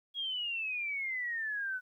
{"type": "exponential sweep", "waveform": "sine", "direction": "down", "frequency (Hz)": [3322, 1480], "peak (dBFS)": -33, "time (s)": [0.14, 1.81], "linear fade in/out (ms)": 50, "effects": ["12-bit"]}